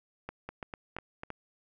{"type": "two click trains", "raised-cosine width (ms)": 0.5, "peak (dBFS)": [-24, -23], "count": [4, 4], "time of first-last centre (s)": [[0.49, 1.234], [0.29, 1.304]], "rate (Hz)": [4.03, 2.96], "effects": []}